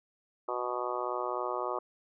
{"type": "harmonic tone", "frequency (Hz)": 123.47, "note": "B2", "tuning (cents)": 0, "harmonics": [3, 4, 5, 6, 7, 8, 9, 10], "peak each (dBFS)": [-38, -39, -38, -42, -40, -41, -38, -40], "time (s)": [0.48, 1.79], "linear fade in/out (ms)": 5, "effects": []}